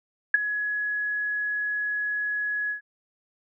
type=tone with ADSR envelope; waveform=sine; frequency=1683 Hz; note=G#6; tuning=23 cents sharp; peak=-11 dBFS; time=0.34-2.81 s; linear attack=4 ms; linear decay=17 ms; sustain=-14 dB; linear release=110 ms; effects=none